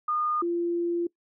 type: tone pair in turn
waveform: sine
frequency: 1221 / 343.9 Hz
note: D#6 / F4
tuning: -33 / -27 cents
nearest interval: octave + minor seventh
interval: 2194 cents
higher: first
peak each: -24 dBFS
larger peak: neither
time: 0.08-0.42 / 0.42-1.07 s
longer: second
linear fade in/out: 5 ms
effects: noise-tail reverb RT60 0.1 s tail -22 dB re dry